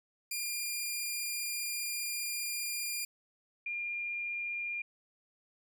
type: tone pair in turn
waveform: 10% pulse / sine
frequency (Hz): 2405 / 2405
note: D7 / D7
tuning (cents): +41 / +41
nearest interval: unison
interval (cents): 0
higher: neither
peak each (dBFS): -25 / -34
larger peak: first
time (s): 0.31-3.05 / 3.66-4.82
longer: first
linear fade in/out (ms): 5
effects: none